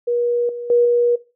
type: tone with level steps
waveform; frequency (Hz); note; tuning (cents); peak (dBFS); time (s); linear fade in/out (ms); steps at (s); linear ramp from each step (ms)
sine; 479.7; A#4; +50; -16 / -26 / -11 / -13; 0.07-1.16; 10; 0.49 / 0.7 / 0.85; 2
effects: noise-tail reverb RT60 0.3 s tail -18 dB re dry